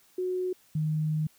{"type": "tone pair in turn", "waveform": "sine", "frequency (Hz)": [366.7, 154.76], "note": ["F#4", "D#3"], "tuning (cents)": [-15, -9], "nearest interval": "octave + minor third", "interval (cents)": 1494, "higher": "first", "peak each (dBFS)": [-27, -25], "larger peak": "second", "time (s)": [[0.18, 0.53], [0.75, 1.27]], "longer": "second", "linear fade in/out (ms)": 5, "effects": ["white hiss -62 dBFS RMS until 1.38 s"]}